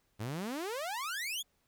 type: exponential sweep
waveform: sawtooth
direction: up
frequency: 100.2 to 3539 Hz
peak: -32 dBFS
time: 0.19-1.43 s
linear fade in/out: 20 ms
effects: pink hiss -75 dBFS RMS until 1.67 s